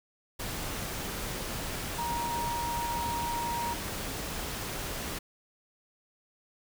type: tone in noise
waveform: sine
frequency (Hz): 943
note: A#5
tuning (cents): +20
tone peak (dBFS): -31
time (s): 1.98-3.74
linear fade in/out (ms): 10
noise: pink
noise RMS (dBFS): -36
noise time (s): 0.39-5.19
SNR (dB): +2
effects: none